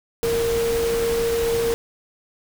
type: tone in noise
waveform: sine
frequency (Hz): 463.4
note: A#4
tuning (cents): -10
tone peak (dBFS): -19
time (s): 0.23-1.74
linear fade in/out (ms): 0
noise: pink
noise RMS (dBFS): -29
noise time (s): 0.23-1.74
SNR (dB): +7
effects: none